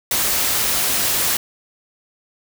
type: noise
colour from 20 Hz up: white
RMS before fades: -19 dBFS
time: 0.11-1.37 s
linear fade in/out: 2 ms
effects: none